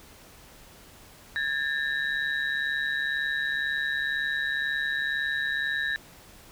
sine tone cluster, 1643 / 1785 / 3846 Hz, G#6 / A6 / B7, -19 / +24 / -47 cents, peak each -30 / -28 / -36 dBFS, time 1.36-5.96 s, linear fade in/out 0 ms, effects pink hiss -51 dBFS RMS until 6.51 s

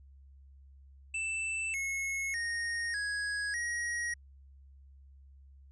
square tone with pitch steps, 2654 / 2179 / 1858 / 1662 / 1894 Hz, E7 / C#7 / A#6 / G#6 / A#6, +11 / -30 / -6 / +1 / +27 cents, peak -33 dBFS, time 1.14-4.14 s, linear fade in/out 5 ms, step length 600 ms, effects added 68 Hz sine -53 dBFS peak until 5.71 s + resampled to 24000 Hz

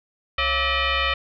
sine tone with frequency modulation, 548 Hz, C#5, 20 cents flat, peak -19 dBFS, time 0.38-1.14 s, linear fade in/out 5 ms, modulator 615 Hz, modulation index 4.8, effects none

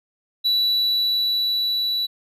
triangle tone with level ramp, 3943 Hz, B7, 4 cents flat, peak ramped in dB -15 to -19 dBFS, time 0.44-2.07 s, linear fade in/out 20 ms, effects resampled to 32000 Hz

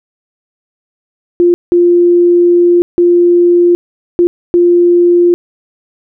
sine tone bursts at uneven times, 349.2 Hz, F4, in tune, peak -4 dBFS, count 5, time 1.4-1.54 / 1.72-2.82 / 2.98-3.75 / 4.19-4.27 / 4.54-5.34 s, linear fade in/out 0 ms, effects none

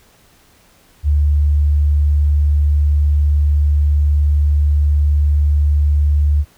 sine tone, 73.42 Hz, D2, in tune, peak -10 dBFS, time 1.03-6.45 s, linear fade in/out 50 ms, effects pink hiss -51 dBFS RMS until 6.57 s

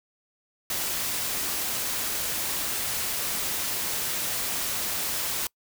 white noise, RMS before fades -29 dBFS, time 0.7-5.47 s, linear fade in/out 2 ms, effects noise-tail reverb RT60 0.1 s tail -26 dB re dry

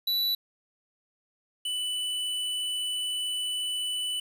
square tone pair in turn, 3951 / 2983 Hz, B7 / F#7, 0 / +13 cents, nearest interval perfect fourth, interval 487 cents, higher first, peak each -25 / -29 dBFS, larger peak first, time 0.07-0.35 / 1.65-4.2 s, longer second, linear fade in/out 5 ms, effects resampled to 32000 Hz + 9-bit

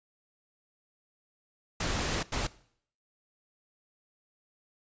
pink noise bursts at uneven times, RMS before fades -31 dBFS, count 2, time 1.8-2.23 / 2.32-2.47 s, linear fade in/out 5 ms, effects noise-tail reverb RT60 0.6 s tail -19 dB re dry + resampled to 16000 Hz

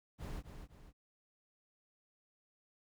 brown noise with echo, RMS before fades -43 dBFS, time 0.18-0.43 s, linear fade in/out 50 ms, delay 250 ms, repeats 2, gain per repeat -7 dB, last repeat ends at 0.93 s, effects none

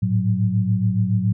sine tone cluster, 106.3 / 113.4 / 184.9 Hz, G#2 / A#2 / F#3, +41 / -47 / -1 cents, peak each -21 dBFS, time 0.02-1.33 s, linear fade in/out 10 ms, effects none

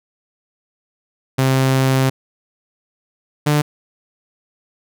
sawtooth tone pair in turn, 132.4 / 148.61 Hz, C3 / D3, +21 / +21 cents, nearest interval major second, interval 200 cents, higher second, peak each -9 dBFS, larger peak neither, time 1.38-2.1 / 3.46-3.62 s, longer first, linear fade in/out 10 ms, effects none

